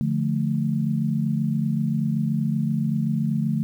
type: chord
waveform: sine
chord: D minor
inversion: none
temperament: equal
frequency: 146.83 / 174.61 / 220 Hz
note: D3 / F3 / A3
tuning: 0 / 0 / 0 cents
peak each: -24 / -27 / -24 dBFS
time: 0.01-3.63 s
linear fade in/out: 0 ms
effects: 9-bit